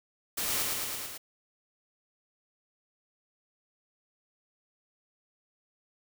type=noise with echo; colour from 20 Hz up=white; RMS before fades=-32 dBFS; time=0.37-0.63 s; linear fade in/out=10 ms; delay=110 ms; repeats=5; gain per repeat=-2 dB; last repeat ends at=1.18 s; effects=none